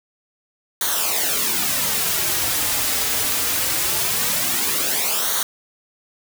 white noise with flanger, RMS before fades -21 dBFS, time 0.81-5.43 s, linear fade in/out 2 ms, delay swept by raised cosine 0.39 to 5.69 ms, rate 0.22 Hz, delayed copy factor -0.7, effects none

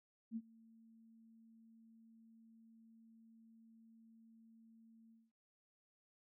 sine tone with ADSR envelope, 225.8 Hz, A3, 45 cents sharp, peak -38 dBFS, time 0.31-5.32 s, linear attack 53 ms, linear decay 47 ms, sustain -24 dB, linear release 210 ms, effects none

